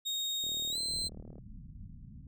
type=tone with pitch glide; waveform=35% pulse; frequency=3726 to 4110 Hz; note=A#7 to C8; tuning=-2 to -32 cents; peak=-31 dBFS; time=0.05-1.09 s; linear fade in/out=20 ms; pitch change=+170 cents; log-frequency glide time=0.7-0.78 s
type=click train; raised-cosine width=2 ms; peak=-37 dBFS; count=37; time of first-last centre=0.44-1.382 s; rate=38.2 Hz
type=low-pass noise; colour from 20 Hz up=pink; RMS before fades=-48 dBFS; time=0.89-2.27 s; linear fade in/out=2 ms; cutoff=230 Hz; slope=48 dB/octave
effects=none